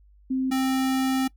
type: tone pair in turn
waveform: sine / square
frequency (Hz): 261.6 / 263.3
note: C4 / C4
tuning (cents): 0 / +11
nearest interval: unison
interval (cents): 11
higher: second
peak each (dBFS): -22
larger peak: neither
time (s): 0.3-0.51 / 0.51-1.28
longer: second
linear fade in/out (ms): 10
effects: noise-tail reverb RT60 0.1 s tail -22 dB re dry + added 50 Hz sine -52 dBFS peak until 1.36 s